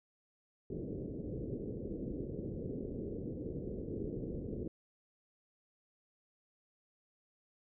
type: low-pass noise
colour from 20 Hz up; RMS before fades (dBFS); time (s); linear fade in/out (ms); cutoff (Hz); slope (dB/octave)
white; -41; 0.7-4.68; 2; 470; 48
effects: none